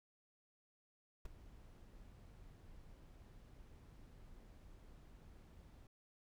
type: noise with ADSR envelope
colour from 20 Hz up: brown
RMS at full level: -44 dBFS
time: 1.25-5.87 s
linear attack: 5 ms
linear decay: 10 ms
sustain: -15 dB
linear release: 3 ms
effects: none